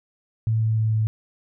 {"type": "tone with pitch steps", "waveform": "sine", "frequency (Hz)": [111.3, 110.66, 110.02, 109.39], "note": ["A2", "A2", "A2", "A2"], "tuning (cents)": [20, 10, 0, -10], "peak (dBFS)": -18, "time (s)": [0.47, 1.07], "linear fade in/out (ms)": 0, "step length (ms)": 150, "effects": []}